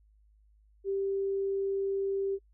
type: tone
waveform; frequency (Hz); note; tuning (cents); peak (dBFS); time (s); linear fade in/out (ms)
sine; 392; G4; 0; -28; 0.84-2.39; 50
effects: noise-tail reverb RT60 0.1 s tail -25 dB re dry + added 52 Hz sine -60 dBFS peak until 2.53 s